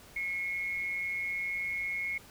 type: tone with amplitude modulation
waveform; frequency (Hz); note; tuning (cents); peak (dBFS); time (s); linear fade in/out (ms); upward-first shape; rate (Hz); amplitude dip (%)
sine; 2177; C#7; -32; -29; 0.16-2.18; 5; sine; 184; 50
effects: pink hiss -54 dBFS RMS until 2.3 s